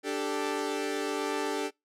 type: chord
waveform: sawtooth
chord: D suspended fourth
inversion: none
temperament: equal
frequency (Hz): 293.7 / 392 / 440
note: D4 / G4 / A4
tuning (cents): 0 / 0 / 0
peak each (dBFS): -30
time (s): 0.03-1.71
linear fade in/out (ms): 50
effects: noise-tail reverb RT60 0.2 s tail -25 dB re dry + low-pass 10000 Hz 12 dB/octave